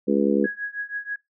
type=harmonic tone; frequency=70 Hz; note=C#2; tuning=18 cents sharp; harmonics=3 / 4 / 5 / 6 / 7; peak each=-22 / -23 / -24 / -25 / -25 dBFS; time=0.07-0.47 s; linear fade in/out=20 ms
type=tone with tremolo; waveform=sine; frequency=1661.2 Hz; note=G#6; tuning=in tune; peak=-24 dBFS; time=0.44-1.16 s; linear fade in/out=5 ms; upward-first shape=triangle; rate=6.2 Hz; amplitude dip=95%
effects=noise-tail reverb RT60 0.2 s tail -22 dB re dry